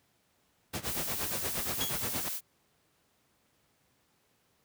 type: noise with tremolo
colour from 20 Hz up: pink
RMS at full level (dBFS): -34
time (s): 0.73-2.29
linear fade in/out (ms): 10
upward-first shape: sine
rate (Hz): 8.5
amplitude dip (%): 85
type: noise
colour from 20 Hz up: blue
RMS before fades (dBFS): -36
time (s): 0.83-2.41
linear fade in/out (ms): 50
type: tone with exponential decay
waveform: sawtooth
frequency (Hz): 3322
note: G#7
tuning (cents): 0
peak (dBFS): -26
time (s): 1.81-2.07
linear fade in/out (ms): 0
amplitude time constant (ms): 55
effects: pink hiss -71 dBFS RMS until 4.64 s + high-pass 80 Hz 12 dB/octave